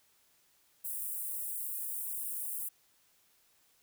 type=high-pass noise; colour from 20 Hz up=white; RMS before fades=-38 dBFS; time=0.84-2.69 s; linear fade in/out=10 ms; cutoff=8700 Hz; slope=48 dB/octave; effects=white hiss -69 dBFS RMS until 3.82 s

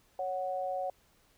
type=tone pair together; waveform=sine; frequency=554.4 / 740 Hz; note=C#5 / F#5; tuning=0 / 0 cents; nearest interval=perfect fourth; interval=500 cents; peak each=-35 / -34 dBFS; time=0.19-0.9 s; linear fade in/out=2 ms; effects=pink hiss -67 dBFS RMS until 1.37 s

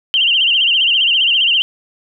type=tone with vibrato; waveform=sine; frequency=2957 Hz; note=F#7; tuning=2 cents flat; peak=-10 dBFS; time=0.14-1.62 s; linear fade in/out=0 ms; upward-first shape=sine; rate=15 Hz; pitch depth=130 cents each way; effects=none

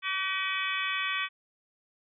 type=harmonic tone with a mistuned harmonic; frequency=381.2 Hz; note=G4; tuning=48 cents flat; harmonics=3 / 4 / 5 / 6 / 7 / 8 / 9; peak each=-35 / -37 / -35 / -36 / -35 / -39 / -37 dBFS; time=0.02-1.29 s; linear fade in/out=50 ms; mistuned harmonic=7; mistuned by=-86 cents; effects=none

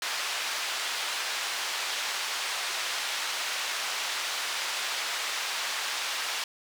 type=band-pass noise; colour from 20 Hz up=white; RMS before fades=-32 dBFS; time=0.02-6.44 s; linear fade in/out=2 ms; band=790 to 4500 Hz; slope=12 dB/octave; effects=none

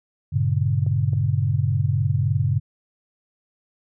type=chord; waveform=sine; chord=G diminished; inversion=none; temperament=just; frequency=98 / 117.6 / 141.12 Hz; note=G2 / Bb2 / Db3; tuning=0 / +16 / +31 cents; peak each=-22 / -23 / -22 dBFS; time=0.32-2.6 s; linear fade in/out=20 ms
type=clicks; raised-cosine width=2 ms; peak=-26 dBFS; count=2; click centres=0.865 / 1.133 s
effects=none

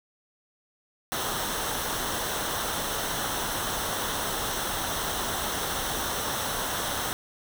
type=noise with comb filter; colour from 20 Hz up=pink; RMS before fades=-30 dBFS; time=1.12-7.13 s; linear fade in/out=0 ms; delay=0.42 ms; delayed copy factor=-0.6; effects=none

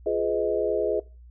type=chord; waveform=sine; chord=F half-diminished seventh; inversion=none; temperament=just; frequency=349.2 / 419.1 / 502.9 / 628.6 Hz; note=F4 / Ab4 / Cb5 / Eb5; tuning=0 / +16 / +31 / +18 cents; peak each=-30 / -25 / -29 / -28 dBFS; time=0.06-1 s; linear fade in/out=5 ms; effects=noise-tail reverb RT60 0.3 s tail -21 dB re dry + added 60 Hz sine -45 dBFS peak until 1.3 s

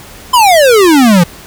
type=exponential sweep; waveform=square; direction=down; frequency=1046.5 to 164.81 Hz; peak=-4 dBFS; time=0.33-1.24 s; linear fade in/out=10 ms; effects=pink hiss -33 dBFS RMS until 1.46 s

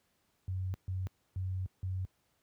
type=tone bursts at uneven times; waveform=sine; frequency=93.3 Hz; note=F#2; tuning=15 cents sharp; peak=-32 dBFS; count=4; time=0.48-0.74 / 0.88-1.07 / 1.36-1.66 / 1.83-2.05 s; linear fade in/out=0 ms; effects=pink hiss -75 dBFS RMS until 2.42 s + high-pass 60 Hz 12 dB/octave

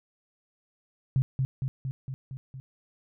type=tone with echo; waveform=sine; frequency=132.3 Hz; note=C3; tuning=20 cents sharp; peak=-20 dBFS; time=1.16-1.22 s; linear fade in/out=0 ms; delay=230 ms; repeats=6; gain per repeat=-3 dB; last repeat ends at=2.6 s; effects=none

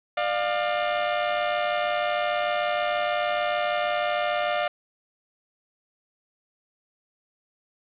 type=tone pair together; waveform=sawtooth; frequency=598 / 704.5 Hz; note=D5 / F5; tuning=+31 / +15 cents; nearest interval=minor third; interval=284 cents; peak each=-22 dBFS; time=0.17-4.68 s; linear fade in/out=5 ms; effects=resampled to 8000 Hz + 7-bit

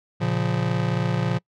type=chord; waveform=square; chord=Bb minor; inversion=none; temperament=just; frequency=116.54 / 139.85 / 174.81 Hz; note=Bb2 / Db3 / F3; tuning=0 / +16 / +2 cents; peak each=-26 / -27 / -26 dBFS; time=0.2-1.39 s; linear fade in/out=20 ms; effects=noise-tail reverb RT60 0.1 s tail -26 dB re dry + low-pass 4000 Hz 12 dB/octave

